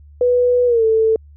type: tone with pitch glide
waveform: sine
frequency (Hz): 492.2 to 443.6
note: B4 to A4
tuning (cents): -6 to +14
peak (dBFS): -11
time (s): 0.21-1.16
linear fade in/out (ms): 2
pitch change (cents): -180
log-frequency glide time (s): 0.66-0.84
effects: added 73 Hz sine -40 dBFS peak until 1.36 s